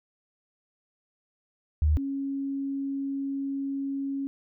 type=tone pair in turn; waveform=sine; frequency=76.3 / 275.2 Hz; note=D#2 / C#4; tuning=-33 / -12 cents; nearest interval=octave + minor seventh; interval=2221 cents; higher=second; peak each=-19 / -28 dBFS; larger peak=first; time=1.82-1.97 / 1.97-4.27 s; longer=second; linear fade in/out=0 ms; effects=none